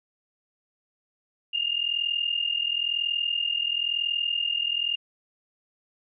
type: tone pair together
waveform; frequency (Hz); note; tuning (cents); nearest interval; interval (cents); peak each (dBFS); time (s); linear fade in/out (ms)
sine; 2800 / 2841; F7 / F7; +4 / +29; unison; 25; -27 / -27; 1.53-4.96; 10
effects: none